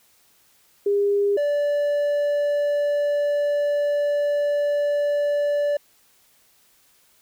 sine / triangle tone pair in turn, 404.5 / 581.2 Hz, G#4 / D5, -46 / -18 cents, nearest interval tritone, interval 628 cents, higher second, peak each -17 dBFS, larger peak neither, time 0.86-1.37 / 1.37-5.77 s, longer second, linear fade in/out 5 ms, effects white hiss -59 dBFS RMS until 7.21 s

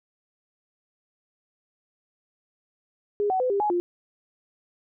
sine tone with pitch steps, 411.5 / 751 / 506 / 400 / 839 / 351 Hz, G#4 / F#5 / B4 / G4 / G#5 / F4, -16 / +26 / +42 / +35 / +17 / +9 cents, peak -21 dBFS, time 3.2-3.8 s, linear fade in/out 0 ms, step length 100 ms, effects none

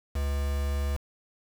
triangle tone with quantisation, 70.5 Hz, C#2, 30 cents sharp, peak -24 dBFS, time 0.15-0.97 s, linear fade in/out 10 ms, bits 6, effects none

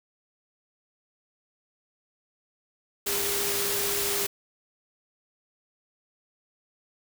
sine tone in noise, 403.4 Hz, G4, 50 cents sharp, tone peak -33 dBFS, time 3.06-4.27 s, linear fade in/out 10 ms, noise white, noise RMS -28 dBFS, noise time 3.06-4.27 s, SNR -8 dB, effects none

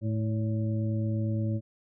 harmonic tone with a mistuned harmonic, 108.7 Hz, A2, 21 cents flat, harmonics 1 / 2 / 3 / 5, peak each -27 / -33 / -37 / -41 dBFS, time 0.01-1.61 s, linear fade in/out 50 ms, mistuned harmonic 5, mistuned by +54 cents, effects none

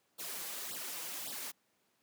white noise with flanger, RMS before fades -42 dBFS, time 0.18-1.52 s, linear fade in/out 20 ms, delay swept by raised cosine 0.22 to 6.22 ms, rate 1.8 Hz, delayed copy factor +0.95, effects pink hiss -75 dBFS RMS until 2.02 s + high-pass 200 Hz 12 dB/octave

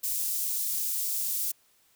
white high-pass noise, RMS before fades -30 dBFS, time 0.03-1.52 s, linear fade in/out 10 ms, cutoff 7300 Hz, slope 12 dB/octave, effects white hiss -65 dBFS RMS until 1.95 s

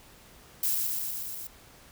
violet noise with echo, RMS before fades -27 dBFS, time 0.63-0.75 s, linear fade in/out 2 ms, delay 120 ms, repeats 6, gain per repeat -2 dB, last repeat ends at 1.47 s, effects pink hiss -54 dBFS RMS until 1.91 s

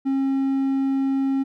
triangle tone, 270.3 Hz, C#4, 44 cents flat, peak -17 dBFS, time 0.05-1.44 s, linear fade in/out 20 ms, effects none

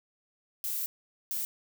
violet noise bursts at uneven times, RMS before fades -33 dBFS, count 2, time 0.64-0.86 / 1.31-1.45 s, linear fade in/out 0 ms, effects none

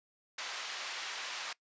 white band-pass noise, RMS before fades -41 dBFS, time 0.38-1.53 s, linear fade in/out 5 ms, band 800 to 4200 Hz, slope 12 dB/octave, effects noise-tail reverb RT60 0.1 s tail -21 dB re dry + resampled to 16000 Hz

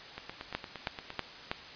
two click trains, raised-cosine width 0.3 ms, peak -23 / -15 dBFS, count 9 / 4, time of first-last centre 0.18-1.104 / 0.55-1.515 s, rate 8.66 / 3.11 Hz, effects white hiss -47 dBFS RMS until 1.75 s + resampled to 11025 Hz

